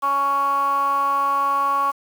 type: tone with band-pass filter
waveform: 15% pulse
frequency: 278.5 Hz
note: C#4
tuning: 8 cents sharp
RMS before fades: -20 dBFS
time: 0.02-1.92 s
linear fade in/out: 20 ms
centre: 1100 Hz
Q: 7.6
effects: 7-bit